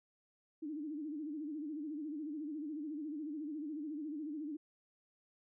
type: tone with vibrato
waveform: sine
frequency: 301.6 Hz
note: D4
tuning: 46 cents sharp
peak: -39 dBFS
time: 0.62-4.57 s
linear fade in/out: 10 ms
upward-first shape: sine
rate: 14 Hz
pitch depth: 110 cents each way
effects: none